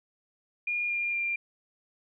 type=tone with pitch steps; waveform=sine; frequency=2424 / 2404 / 2385 Hz; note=D#7 / D7 / D7; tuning=-46 / +40 / +26 cents; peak=-27 dBFS; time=0.67-1.36 s; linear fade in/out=5 ms; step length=230 ms; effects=none